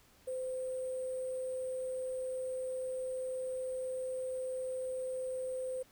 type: tone with sample-and-hold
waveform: sine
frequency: 514 Hz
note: C5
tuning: 31 cents flat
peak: -35 dBFS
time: 0.27-5.83 s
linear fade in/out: 10 ms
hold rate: 8820 Hz
effects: pink hiss -64 dBFS RMS until 5.91 s